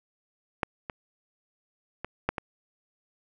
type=clicks; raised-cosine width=0.5 ms; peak=-10 / -19 / -18 / -9 / -16 dBFS; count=5; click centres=0.632 / 0.898 / 2.046 / 2.29 / 2.382 s; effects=none